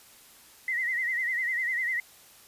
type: tone with vibrato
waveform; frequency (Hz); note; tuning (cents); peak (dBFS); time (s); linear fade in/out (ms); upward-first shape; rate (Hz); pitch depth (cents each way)
sine; 1975.5; B6; 0; -26; 0.68-2; 2; sine; 10; 93
effects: white hiss -54 dBFS RMS until 2.47 s + resampled to 32000 Hz